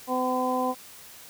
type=harmonic tone; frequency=254.3 Hz; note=C4; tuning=49 cents flat; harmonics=1 / 2 / 3 / 4; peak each=-29 / -29 / -29 / -29 dBFS; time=0.07-0.75 s; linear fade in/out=50 ms; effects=white hiss -47 dBFS RMS until 1.29 s